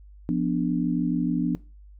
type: chord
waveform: sine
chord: B diminished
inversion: second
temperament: equal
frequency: 174.61 / 246.9 / 293.7 Hz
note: F3 / B3 / D4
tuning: 0 / 0 / 0 cents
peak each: -26 dBFS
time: 0.29-1.55 s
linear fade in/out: 0 ms
effects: noise-tail reverb RT60 0.3 s tail -20 dB re dry + added 50 Hz sine -45 dBFS peak until 1.99 s